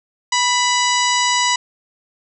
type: harmonic tone with a mistuned harmonic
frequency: 980 Hz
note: B5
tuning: 14 cents flat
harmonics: 1 / 2 / 3 / 4 / 5 / 6 / 7 / 8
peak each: -18 / -21 / -23 / -24 / -25 / -26 / -26 / -27 dBFS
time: 0.32-1.56 s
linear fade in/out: 5 ms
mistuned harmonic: 2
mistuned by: +31 cents
effects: none